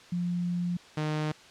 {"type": "tone pair in turn", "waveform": ["sine", "sawtooth"], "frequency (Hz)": [175.7, 153.19], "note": ["F3", "D#3"], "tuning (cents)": [11, -27], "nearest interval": "major second", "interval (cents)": 238, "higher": "first", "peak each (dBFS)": [-27, -24], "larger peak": "second", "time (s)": [[0.12, 0.77], [0.97, 1.32]], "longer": "first", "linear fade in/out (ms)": 5, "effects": ["white hiss -52 dBFS RMS until 1.5 s", "low-pass 5000 Hz 12 dB/octave"]}